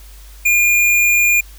square tone, 2418 Hz, D7, 50 cents sharp, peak -11 dBFS, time 0.45-1.41 s, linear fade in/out 10 ms, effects added 50 Hz sine -36 dBFS peak until 1.58 s + white hiss -45 dBFS RMS until 1.58 s

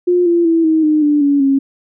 sine tone with pitch steps, 355.5 / 342.4 / 329.8 / 317.6 / 305.9 / 294.7 / 283.8 / 273.3 Hz, F4 / F4 / E4 / D#4 / D#4 / D4 / C#4 / C#4, +31 / -34 / +1 / +36 / -29 / +6 / +41 / -24 cents, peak -9 dBFS, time 0.07-1.59 s, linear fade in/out 10 ms, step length 190 ms, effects none

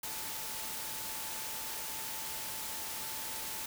sine tone in noise, 880 Hz, A5, in tune, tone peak -50 dBFS, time 0.03-3.66 s, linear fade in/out 5 ms, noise white, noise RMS -40 dBFS, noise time 0.03-3.66 s, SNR -13 dB, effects none

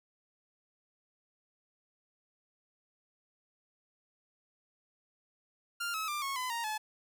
sawtooth tone with pitch steps, 1396.9 / 1288.4 / 1188.3 / 1096 / 1010.8 / 932.3 / 859.9 Hz, F6 / E6 / D6 / C#6 / B5 / A#5 / A5, 0 / -40 / +20 / -20 / +40 / 0 / -40 cents, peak -30 dBFS, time 5.8-6.78 s, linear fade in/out 10 ms, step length 140 ms, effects none

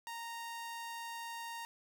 sawtooth tone, 928 Hz, A#5, 8 cents flat, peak -38 dBFS, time 0.07-1.65 s, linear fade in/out 0 ms, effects none

